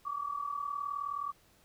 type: tone pair together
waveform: sine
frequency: 1135 / 1174.3 Hz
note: C#6 / D6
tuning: +41 / -1 cents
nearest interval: minor second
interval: 58 cents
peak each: -36 / -38 dBFS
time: 0.05-1.32 s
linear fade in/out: 10 ms
effects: pink hiss -65 dBFS RMS until 1.64 s